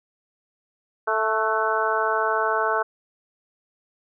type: harmonic tone with a mistuned harmonic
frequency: 220 Hz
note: A3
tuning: in tune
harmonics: 2 / 3 / 4 / 5 / 6 / 7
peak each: -27 / -27 / -27 / -27 / -27 / -27 dBFS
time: 1.07-2.83 s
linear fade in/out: 10 ms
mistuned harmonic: 7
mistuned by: -38 cents
effects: none